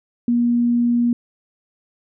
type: tone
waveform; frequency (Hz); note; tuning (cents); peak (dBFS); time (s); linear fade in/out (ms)
sine; 238.8; A#3; +42; -14; 0.28-1.13; 2
effects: none

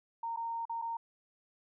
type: tone with dropouts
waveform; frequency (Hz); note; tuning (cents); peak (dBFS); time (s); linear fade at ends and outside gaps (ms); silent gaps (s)
sine; 922; A#5; -19; -34; 0.23-0.97; 5; 0.363-0.371 / 0.654-0.695 / 0.817-0.821
effects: none

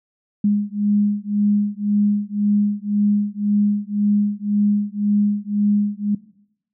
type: beating tone pair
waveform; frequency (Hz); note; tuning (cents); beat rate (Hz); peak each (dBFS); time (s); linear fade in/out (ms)
sine; 205.1 / 207; G#3 / G#3; -21 / -5; 1.9; -19; 0.44-6.15; 5
effects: noise-tail reverb RT60 0.8 s tail -20 dB re dry

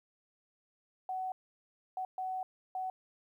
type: tone bursts at uneven times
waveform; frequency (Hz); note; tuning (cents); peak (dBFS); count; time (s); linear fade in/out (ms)
sine; 749; F#5; +21; -34; 4; 1.09-1.32 / 1.97-2.05 / 2.18-2.43 / 2.75-2.9; 2
effects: 12-bit

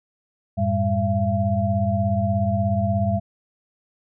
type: tone cluster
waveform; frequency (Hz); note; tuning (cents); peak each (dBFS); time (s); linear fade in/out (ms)
sine; 92.9 / 109.6 / 199.6 / 677; F#2 / A2 / G3 / E5; +7 / -6 / +32 / +46; -24; 0.57-3.2; 20
effects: none

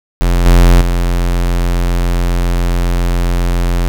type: tone with level steps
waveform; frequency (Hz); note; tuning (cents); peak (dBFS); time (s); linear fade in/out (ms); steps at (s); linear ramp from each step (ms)
square; 43.65; F1; 0; -9 / -4 / -11; 0.21-3.88; 0; 0.46 / 0.81; 2
effects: 7-bit

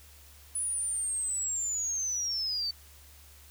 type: linear sweep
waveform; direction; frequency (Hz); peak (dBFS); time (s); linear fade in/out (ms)
sine; down; 9956 to 4507; -29; 0.55-2.71; 5
effects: added 72 Hz sine -54 dBFS peak until 3.5 s + white hiss -56 dBFS RMS until 3.5 s

